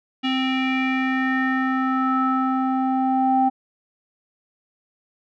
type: tone with low-pass filter sweep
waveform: square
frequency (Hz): 261.6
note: C4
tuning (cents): 0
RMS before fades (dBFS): -21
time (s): 0.23-3.5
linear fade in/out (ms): 20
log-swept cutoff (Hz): 3000 to 770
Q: 5.2
effects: none